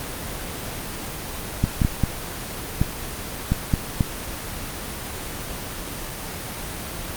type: clicks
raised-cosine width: 5 ms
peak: -5 dBFS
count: 8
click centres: 1.64 / 1.818 / 1.849 / 2.037 / 2.815 / 3.52 / 3.738 / 4.008 s
effects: pink hiss -31 dBFS RMS until 7.16 s + Opus 24 kbps